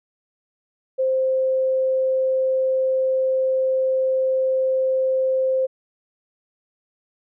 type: tone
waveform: sine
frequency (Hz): 523.3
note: C5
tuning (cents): 0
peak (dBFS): -17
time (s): 0.98-5.67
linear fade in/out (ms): 20
effects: none